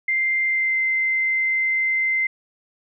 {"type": "tone with pitch glide", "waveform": "sine", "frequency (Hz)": [2093, 2076], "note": ["C7", "C7"], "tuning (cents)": [0, -14], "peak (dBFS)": -18, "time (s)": [0.08, 2.27], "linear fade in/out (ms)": 5, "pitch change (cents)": -14, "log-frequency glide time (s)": [0.44, 0.78], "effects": []}